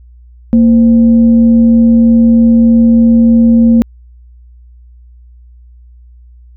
sine tone with frequency modulation, 230.8 Hz, A#3, 17 cents flat, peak -3 dBFS, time 0.53-3.82 s, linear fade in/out 0 ms, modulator 285 Hz, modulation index 0.26, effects added 60 Hz sine -35 dBFS peak until 6.56 s

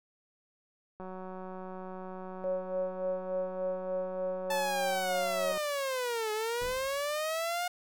click train, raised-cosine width 1 ms, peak -30 dBFS, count 852, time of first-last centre 1-5.575 s, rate 186 Hz
sine tone with tremolo, 554.4 Hz, C#5, in tune, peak -29 dBFS, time 2.44-5.52 s, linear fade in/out 0 ms, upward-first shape sine, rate 3.4 Hz, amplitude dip 65%
sawtooth linear two-way sweep, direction down then up, 880 to 423.3 to 718 Hz, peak -27 dBFS, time 4.5-7.68 s, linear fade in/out 5 ms, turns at 6.32 s
brown noise with exponential decay, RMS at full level -40 dBFS, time 6.61-7.21 s, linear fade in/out 2 ms, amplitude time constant 130 ms
effects none

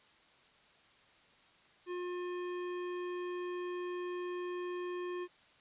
sine tone with hard clipping, 356.9 Hz, F4, 38 cents sharp, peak -39 dBFS, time 1.86-5.28 s, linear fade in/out 50 ms, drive 18 dB, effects white hiss -64 dBFS RMS until 5.6 s + resampled to 8000 Hz

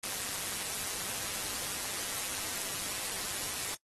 white noise with amplitude modulation, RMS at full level -33 dBFS, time 0.03-3.75 s, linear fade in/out 5 ms, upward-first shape sine, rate 198 Hz, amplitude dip 70%, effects noise-tail reverb RT60 0.1 s tail -22 dB re dry + AAC 32 kbps

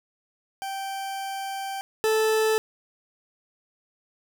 40% pulse tone pair in turn, 780 / 437.8 Hz, G5 / A4, -9 / -9 cents, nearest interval minor seventh, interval 1000 cents, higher first, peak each -29 / -19 dBFS, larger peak second, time 0.62-1.81 / 2.04-2.58 s, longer first, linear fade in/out 0 ms, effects none

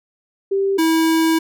sine / square tone pair in turn, 392 / 324.1 Hz, G4 / E4, 0 / -29 cents, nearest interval minor third, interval 329 cents, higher first, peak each -15 / -14 dBFS, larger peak second, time 0.51-0.78 / 0.78-1.39 s, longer second, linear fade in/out 10 ms, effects none

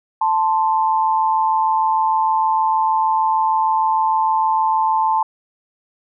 sine tone pair together, 880 / 1046.5 Hz, A5 / C6, 0 / 0 cents, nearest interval minor third, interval 300 cents, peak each -15 / -20 dBFS, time 0.21-5.23 s, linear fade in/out 5 ms, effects none

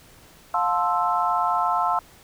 sine chord, F major seventh, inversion none, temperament equal with one note detuned, 709 / 880 / 1046.5 / 1318.5 Hz, F5 / A5 / C6 / E6, +26 / 0 / 0 / 0 cents, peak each -25 dBFS, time 0.54-1.99 s, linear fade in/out 2 ms, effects pink hiss -51 dBFS RMS until 2.23 s

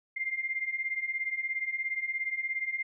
sine beating tone pair, 2092 / 2109 Hz, C7 / C7, -1 / +13 cents, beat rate 17 Hz, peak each -35 / -32 dBFS, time 0.16-2.83 s, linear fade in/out 10 ms, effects none

